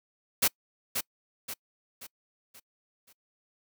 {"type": "noise with echo", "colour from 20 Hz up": "white", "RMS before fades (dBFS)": -23, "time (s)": [0.42, 0.48], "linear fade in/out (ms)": 10, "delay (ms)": 530, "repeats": 5, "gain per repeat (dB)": -7, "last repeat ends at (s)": 3.13, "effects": ["noise-tail reverb RT60 0.1 s tail -26 dB re dry"]}